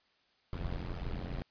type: noise with amplitude modulation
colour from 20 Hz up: brown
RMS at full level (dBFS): -34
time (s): 0.53-1.42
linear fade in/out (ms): 0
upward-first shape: sine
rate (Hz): 88.1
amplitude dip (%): 90
effects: white hiss -71 dBFS RMS until 1.5 s + resampled to 11025 Hz